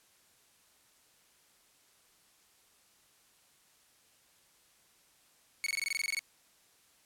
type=tone bursts; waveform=sawtooth; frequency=2219 Hz; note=C#7; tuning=1 cent sharp; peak=-27 dBFS; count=13; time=5.64-6.192 s; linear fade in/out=0 ms; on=24 ms; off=20 ms; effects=white hiss -66 dBFS RMS until 7.05 s + low-pass 12000 Hz 12 dB/octave